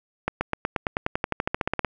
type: accelerating click train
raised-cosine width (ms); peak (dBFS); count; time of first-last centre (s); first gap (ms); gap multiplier
0.5; -8; 19; 0.28-1.847; 130; 0.95
effects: none